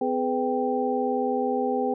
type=tone cluster; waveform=sine; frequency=253.6 / 420.2 / 499.6 / 784 Hz; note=B3 / G#4 / B4 / G5; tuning=+46 / +20 / +20 / 0 cents; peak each=-28 dBFS; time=0.01-1.94 s; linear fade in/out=5 ms; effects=none